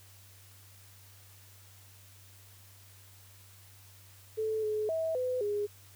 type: tone with pitch steps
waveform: sine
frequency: 437.1 / 427.2 / 647 / 505 / 412.8 Hz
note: A4 / G#4 / E5 / B4 / G#4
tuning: -11 / +49 / -32 / +39 / -10 cents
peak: -29 dBFS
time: 4.37-5.67 s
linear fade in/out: 20 ms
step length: 260 ms
effects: added 97 Hz sine -56 dBFS peak until 5.95 s + white hiss -58 dBFS RMS until 5.95 s